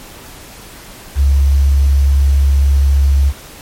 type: tone with quantisation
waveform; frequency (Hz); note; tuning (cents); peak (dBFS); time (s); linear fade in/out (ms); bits
sine; 69.3; C#2; 0; -7; 1.15-3.33; 50; 6
effects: pink hiss -35 dBFS RMS until 3.61 s + MP3 64 kbps